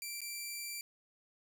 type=tone with dropouts; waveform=10% pulse; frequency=2349 Hz; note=D7; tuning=in tune; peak=-31 dBFS; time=0.02-0.81 s; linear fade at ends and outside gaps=1 ms; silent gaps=0.206-0.216 s; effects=none